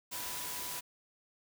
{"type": "tone in noise", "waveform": "sine", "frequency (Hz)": 987.8, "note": "B5", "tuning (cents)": 0, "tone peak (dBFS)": -49, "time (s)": [0.11, 0.81], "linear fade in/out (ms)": 20, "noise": "white", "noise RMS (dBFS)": -40, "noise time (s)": [0.11, 0.81], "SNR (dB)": -12, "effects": []}